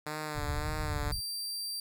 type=tone with vibrato; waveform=5% pulse; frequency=150.2 Hz; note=D3; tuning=39 cents sharp; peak=-24 dBFS; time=0.06-1.12 s; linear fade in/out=5 ms; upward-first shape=sine; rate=1.8 Hz; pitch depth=44 cents each way
type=low-pass noise; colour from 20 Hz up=white; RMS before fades=-35 dBFS; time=0.34-1.21 s; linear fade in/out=50 ms; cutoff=110 Hz; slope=24 dB/octave
type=tone; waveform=sawtooth; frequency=4699 Hz; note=D8; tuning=in tune; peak=-32 dBFS; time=1.12-1.8 s; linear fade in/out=2 ms
effects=none